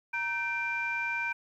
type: tone cluster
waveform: sine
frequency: 936 / 1543 / 2373 Hz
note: A#5 / G6 / D7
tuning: +7 / -28 / +17 cents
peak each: -36 / -33 / -31 dBFS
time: 0.13-1.33 s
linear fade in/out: 10 ms
effects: tanh soft clip ceiling -22 dBFS + 11-bit